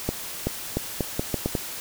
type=accelerating click train; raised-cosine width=2 ms; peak=-10 dBFS; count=8; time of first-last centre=0.09-1.552 s; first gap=380 ms; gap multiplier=0.79; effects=white hiss -35 dBFS RMS until 1.8 s